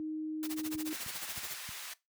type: tone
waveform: sine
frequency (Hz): 311.1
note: D#4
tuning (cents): 0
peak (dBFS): -35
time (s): 0-0.93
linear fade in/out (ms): 0
type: noise with tremolo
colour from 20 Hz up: white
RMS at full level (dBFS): -40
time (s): 0.43-1.54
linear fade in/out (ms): 0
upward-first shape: sine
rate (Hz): 14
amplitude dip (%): 100
type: click train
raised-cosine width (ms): 5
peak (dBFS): -36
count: 4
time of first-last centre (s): 0.75-1.69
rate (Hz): 3.19
type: high-pass noise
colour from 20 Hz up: pink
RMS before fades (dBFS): -44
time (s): 0.9-1.94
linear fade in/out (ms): 10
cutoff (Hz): 1500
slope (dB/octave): 12
effects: noise-tail reverb RT60 0.2 s tail -19 dB re dry + high-pass 60 Hz 12 dB/octave